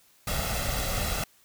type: noise with comb filter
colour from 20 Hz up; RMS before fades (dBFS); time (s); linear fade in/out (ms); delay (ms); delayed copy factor
pink; -29; 0.27-1.24; 5; 1.5; +0.65
effects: white hiss -61 dBFS RMS until 1.44 s